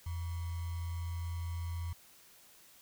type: tone with sample-and-hold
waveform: sine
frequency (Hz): 85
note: F2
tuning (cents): -46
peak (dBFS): -35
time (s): 0.06-1.93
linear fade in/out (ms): 5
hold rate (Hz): 1050
effects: white hiss -60 dBFS RMS until 2.81 s